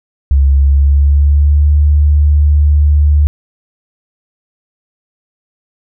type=tone with pitch glide; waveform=sine; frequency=68.8 to 73.74 Hz; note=C#2 to D2; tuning=-12 to +8 cents; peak=-5 dBFS; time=0.31-3.27 s; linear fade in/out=0 ms; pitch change=+120 cents; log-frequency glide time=0.51-1.69 s; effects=none